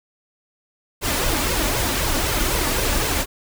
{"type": "noise with flanger", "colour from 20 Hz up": "pink", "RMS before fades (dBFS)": -21, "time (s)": [1.01, 3.26], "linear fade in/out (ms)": 50, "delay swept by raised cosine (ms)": [1.9, 3.5], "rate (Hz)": 3.9, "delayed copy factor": 0.6, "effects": []}